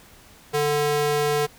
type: tone with high-pass filter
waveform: square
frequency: 147.5 Hz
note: D3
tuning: 8 cents sharp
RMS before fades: -22 dBFS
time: 0.53-1.47 s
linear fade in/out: 20 ms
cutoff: 350 Hz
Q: 1.5
effects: pink hiss -50 dBFS RMS until 1.58 s